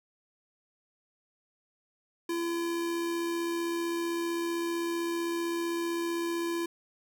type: tone with amplitude modulation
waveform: square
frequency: 339.1 Hz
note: E4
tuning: 49 cents sharp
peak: -29 dBFS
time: 2.29-6.66 s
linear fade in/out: 5 ms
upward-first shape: sine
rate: 75.6 Hz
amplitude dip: 25%
effects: none